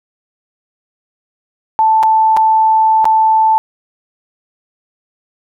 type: tone with dropouts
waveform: sine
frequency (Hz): 880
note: A5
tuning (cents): 0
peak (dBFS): -7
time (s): 1.79-3.58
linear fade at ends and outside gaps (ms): 0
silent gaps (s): 2.029-2.034 / 2.366-2.371 / 3.044-3.054
effects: none